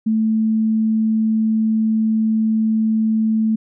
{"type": "tone", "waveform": "sine", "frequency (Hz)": 220, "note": "A3", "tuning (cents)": 0, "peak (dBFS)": -14, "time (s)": [0.06, 3.56], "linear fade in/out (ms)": 10, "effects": []}